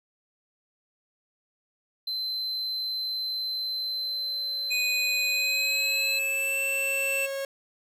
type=tone; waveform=triangle; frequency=4076 Hz; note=C8; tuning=46 cents flat; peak=-27 dBFS; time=2.07-6.19 s; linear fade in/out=5 ms
type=tone with exponential growth; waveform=45% pulse; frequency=547 Hz; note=C#5; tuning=23 cents flat; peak=-29 dBFS; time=2.98-7.45 s; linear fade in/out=2 ms; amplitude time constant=970 ms
type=tone with pitch glide; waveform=square; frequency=2489 to 2668 Hz; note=D#7 to E7; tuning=0 to +20 cents; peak=-26 dBFS; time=4.7-7.27 s; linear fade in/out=20 ms; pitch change=+120 cents; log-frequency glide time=5.31-6.59 s
effects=none